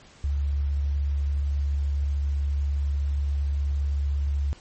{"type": "tone", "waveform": "sine", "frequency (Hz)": 70.9, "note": "C#2", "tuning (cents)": 40, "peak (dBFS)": -22, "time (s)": [0.24, 4.53], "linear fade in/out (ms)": 0, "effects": ["pink hiss -52 dBFS RMS until 4.6 s", "MP3 32 kbps"]}